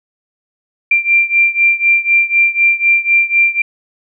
sine beating tone pair, 2368 / 2372 Hz, D7 / D7, +14 / +17 cents, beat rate 4 Hz, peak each -11 / -13 dBFS, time 0.91-3.62 s, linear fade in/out 5 ms, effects none

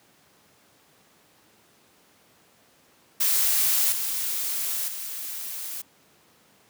blue noise with level steps, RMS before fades -22 / -28 / -34 dBFS, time 3.2-5.82 s, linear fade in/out 10 ms, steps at 3.92 / 4.88 s, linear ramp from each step 2 ms, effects pink hiss -59 dBFS RMS until 6.69 s + high-pass 150 Hz 12 dB/octave

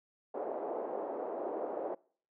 white band-pass noise, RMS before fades -38 dBFS, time 0.34-1.95 s, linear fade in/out 10 ms, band 360 to 680 Hz, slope 24 dB/octave, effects noise-tail reverb RT60 0.5 s tail -24 dB re dry

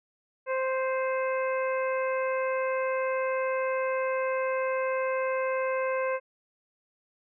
harmonic tone with a mistuned harmonic, 523.3 Hz, C5, in tune, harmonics 1 / 2 / 3 / 4 / 5, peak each -27 / -33 / -37 / -39 / -41 dBFS, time 0.46-6.2 s, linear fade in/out 50 ms, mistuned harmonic 5, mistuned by -20 cents, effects none

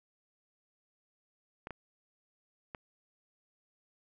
clicks, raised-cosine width 0.5 ms, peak -26 dBFS, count 3, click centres 1.671 / 1.707 / 2.748 s, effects none

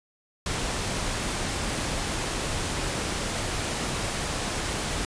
pink noise, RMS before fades -29 dBFS, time 0.46-5.05 s, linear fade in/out 2 ms, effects resampled to 22050 Hz

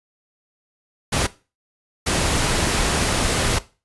pink noise bursts at uneven times, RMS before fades -20 dBFS, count 2, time 1.12-1.27 / 2.06-3.59 s, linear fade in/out 10 ms, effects noise-tail reverb RT60 0.3 s tail -17 dB re dry + resampled to 24000 Hz

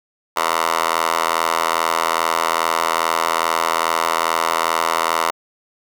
10% pulse tone with high-pass filter, 82.41 Hz, E2, in tune, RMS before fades -19 dBFS, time 0.36-5.31 s, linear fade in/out 10 ms, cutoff 870 Hz, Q 4.3, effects none

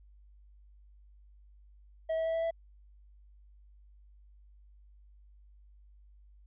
triangle tone with pitch steps, 644 / 648.5 / 653 / 657.5 / 662.1 Hz, E5 / E5 / E5 / E5 / E5, -41 / -28 / -17 / -5 / +7 cents, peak -27 dBFS, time 2.09-2.51 s, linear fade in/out 10 ms, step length 84 ms, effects added 50 Hz sine -55 dBFS peak until 6.46 s + resampled to 8000 Hz

